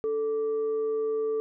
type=tone with frequency modulation; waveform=sine; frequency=440 Hz; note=A4; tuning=in tune; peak=-25 dBFS; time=0.04-1.4 s; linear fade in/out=0 ms; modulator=729 Hz; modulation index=0.21; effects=none